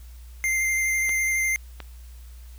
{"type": "tone with vibrato", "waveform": "square", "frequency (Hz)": 2093, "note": "C7", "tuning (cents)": 0, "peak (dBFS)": -22, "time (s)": [0.44, 1.56], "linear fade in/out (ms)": 0, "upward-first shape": "square", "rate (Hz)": 12, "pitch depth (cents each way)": 10}
{"type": "clicks", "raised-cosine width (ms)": 0.3, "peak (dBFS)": -20, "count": 2, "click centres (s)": [1.093, 1.803]}
{"effects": ["added 60 Hz sine -40 dBFS peak until 2.58 s", "white hiss -56 dBFS RMS until 2.58 s"]}